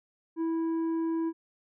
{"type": "tone with tanh clipping", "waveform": "sine", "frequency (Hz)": 327.7, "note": "E4", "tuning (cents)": -10, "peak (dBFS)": -28, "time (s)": [0.36, 1.33], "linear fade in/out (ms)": 50, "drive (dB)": 6, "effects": []}